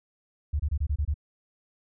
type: tone bursts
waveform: sine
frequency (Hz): 73.42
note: D2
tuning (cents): 0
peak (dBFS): -23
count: 7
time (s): 0.53-1.142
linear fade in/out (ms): 10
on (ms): 66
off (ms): 25
effects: none